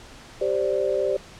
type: chord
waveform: sine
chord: G suspended fourth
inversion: none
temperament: equal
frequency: 392 / 523.3 / 587.3 Hz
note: G4 / C5 / D5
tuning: 0 / 0 / 0 cents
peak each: -25 dBFS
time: 0.41-1.17 s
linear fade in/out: 5 ms
effects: pink hiss -45 dBFS RMS until 1.39 s + low-pass 7000 Hz 12 dB/octave